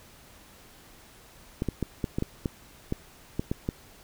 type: clicks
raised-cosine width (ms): 3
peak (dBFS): -14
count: 11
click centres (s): 1.621 / 1.687 / 1.827 / 2.042 / 2.185 / 2.224 / 2.458 / 2.924 / 3.395 / 3.515 / 3.689
effects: pink hiss -53 dBFS RMS until 4.03 s